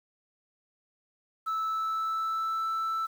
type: tone with pitch glide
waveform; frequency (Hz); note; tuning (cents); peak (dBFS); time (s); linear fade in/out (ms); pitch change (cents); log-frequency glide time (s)
sine; 1310 to 1323.7; E6 to E6; -11 to +7; -25; 1.46-3.07; 20; +18; 1.68-2.69
effects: tanh soft clip ceiling -27 dBFS + 9-bit